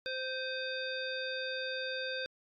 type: harmonic tone with a mistuned harmonic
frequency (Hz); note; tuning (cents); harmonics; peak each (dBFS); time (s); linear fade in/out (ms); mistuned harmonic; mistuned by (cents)
520; C5; -11; 1 / 3 / 5 / 7 / 9; -39 / -39 / -45 / -42 / -45; 0.06-2.26; 0; 5; -50
effects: AAC 64 kbps